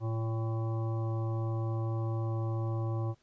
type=harmonic tone with a mistuned harmonic; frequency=112.4 Hz; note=A2; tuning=37 cents sharp; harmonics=1 / 3 / 5 / 7 / 9 / 10; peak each=-30 / -40 / -44 / -47 / -49 / -50 dBFS; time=0-3.15 s; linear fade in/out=50 ms; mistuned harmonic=3; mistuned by=+16 cents; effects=pink hiss -70 dBFS RMS until 3.22 s + resampled to 16000 Hz